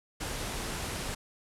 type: low-pass noise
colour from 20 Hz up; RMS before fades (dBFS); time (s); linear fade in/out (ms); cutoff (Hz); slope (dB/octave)
pink; -36; 0.2-1.15; 10; 12000; 48
effects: none